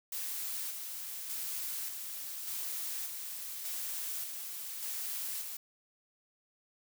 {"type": "noise with tremolo", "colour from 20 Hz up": "blue", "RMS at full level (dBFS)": -38, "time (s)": [0.12, 5.57], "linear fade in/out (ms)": 5, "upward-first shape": "square", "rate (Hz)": 0.85, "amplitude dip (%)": 35, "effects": []}